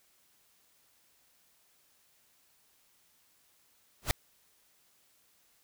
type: noise with exponential growth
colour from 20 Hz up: pink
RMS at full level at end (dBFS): -23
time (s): 4.02-4.11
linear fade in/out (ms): 0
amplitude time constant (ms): 18
effects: white hiss -68 dBFS RMS until 5.63 s